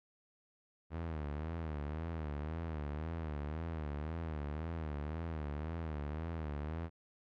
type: tone with vibrato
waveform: sawtooth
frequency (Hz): 77.78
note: D#2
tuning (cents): 0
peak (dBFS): -34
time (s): 0.9-6.9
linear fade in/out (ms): 50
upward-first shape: sine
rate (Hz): 1.9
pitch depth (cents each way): 120
effects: low-pass 2000 Hz 12 dB/octave